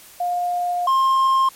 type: tone pair in turn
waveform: sine / triangle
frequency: 709 / 1062.3 Hz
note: F5 / C6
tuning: +26 / +26 cents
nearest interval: perfect fifth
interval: 700 cents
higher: second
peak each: -19 / -12 dBFS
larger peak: second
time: 0.2-0.87 / 0.87-1.49 s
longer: first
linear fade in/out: 5 ms
effects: white hiss -45 dBFS RMS until 1.55 s + MP3 64 kbps